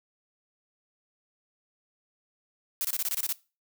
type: noise bursts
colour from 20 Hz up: blue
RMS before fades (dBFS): -29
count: 9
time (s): 2.81-3.326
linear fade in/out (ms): 0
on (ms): 36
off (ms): 24
effects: noise-tail reverb RT60 0.3 s tail -20 dB re dry